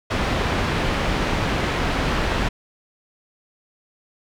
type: low-pass noise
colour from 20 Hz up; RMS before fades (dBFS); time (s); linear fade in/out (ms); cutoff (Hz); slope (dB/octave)
pink; -22; 0.1-2.49; 10; 3100; 12
effects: none